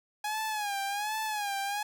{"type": "tone with vibrato", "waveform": "sawtooth", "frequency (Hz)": 830.6, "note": "G#5", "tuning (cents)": 0, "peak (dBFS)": -27, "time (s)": [0.24, 1.83], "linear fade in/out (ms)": 5, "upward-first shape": "sine", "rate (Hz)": 1.3, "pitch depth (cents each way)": 90, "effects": []}